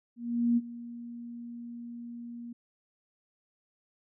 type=tone with ADSR envelope; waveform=sine; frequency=236.9 Hz; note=A#3; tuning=28 cents sharp; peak=-21 dBFS; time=0.16-2.53 s; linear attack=410 ms; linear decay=35 ms; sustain=-18 dB; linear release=7 ms; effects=none